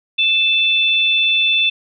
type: tone pair together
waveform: sine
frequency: 2637 / 3520 Hz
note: E7 / A7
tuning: 0 / 0 cents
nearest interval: perfect fourth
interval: 500 cents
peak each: -15 dBFS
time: 0.18-1.7 s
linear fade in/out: 10 ms
effects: none